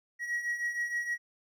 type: beating tone pair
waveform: triangle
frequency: 1905 / 1911.4 Hz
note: A#6 / A#6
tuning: +37 / +43 cents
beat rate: 6.4 Hz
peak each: -36 / -30 dBFS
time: 0.19-1.18 s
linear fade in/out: 50 ms
effects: none